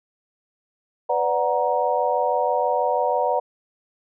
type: tone cluster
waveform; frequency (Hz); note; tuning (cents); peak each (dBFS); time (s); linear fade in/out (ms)
sine; 499.8 / 586 / 738 / 940; B4 / D5 / F#5 / A#5; +21 / -4 / -5 / +14; -24; 1.09-3.4; 10
effects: none